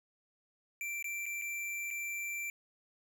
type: tone with dropouts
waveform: square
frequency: 2349 Hz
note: D7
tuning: in tune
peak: -37 dBFS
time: 0.81-2.5 s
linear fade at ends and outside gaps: 1 ms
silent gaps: 1.026-1.043 / 1.257-1.263 / 1.415-1.42 / 1.905-1.91 s
effects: none